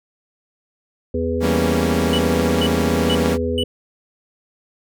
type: harmonic tone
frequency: 82.6 Hz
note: E2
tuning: 4 cents sharp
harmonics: 1 / 3 / 5 / 6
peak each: -24 / -24 / -24 / -24 dBFS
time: 1.14-3.64 s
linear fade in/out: 5 ms
type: chord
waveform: sawtooth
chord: E diminished seventh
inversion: none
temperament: equal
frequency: 164.81 / 196 / 233.1 / 277.2 Hz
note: E3 / G3 / Bb3 / Db4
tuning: 0 / 0 / 0 / 0 cents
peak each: -20 dBFS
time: 1.4-3.38 s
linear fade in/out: 50 ms
type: tone bursts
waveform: triangle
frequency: 2960 Hz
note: F#7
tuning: in tune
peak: -19 dBFS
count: 4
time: 2.13-3.632 s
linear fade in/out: 2 ms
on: 53 ms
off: 430 ms
effects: none